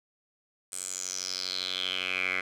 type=tone with band-pass filter sweep; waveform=10% pulse; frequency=92.5 Hz; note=F#2; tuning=in tune; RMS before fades=-33 dBFS; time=0.72-2.41 s; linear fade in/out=5 ms; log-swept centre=8700 to 2000 Hz; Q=5.8; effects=none